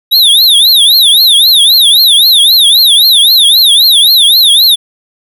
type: tone with vibrato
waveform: square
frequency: 3729 Hz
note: A#7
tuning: in tune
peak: -3 dBFS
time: 0.11-4.76 s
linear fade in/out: 20 ms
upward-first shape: triangle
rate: 3.8 Hz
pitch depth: 260 cents each way
effects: none